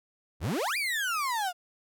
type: exponential two-way sweep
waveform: 35% pulse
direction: up then down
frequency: 61.1 to 2450 to 690 Hz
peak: -26 dBFS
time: 0.4-1.53 s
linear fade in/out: 50 ms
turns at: 0.77 s
effects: none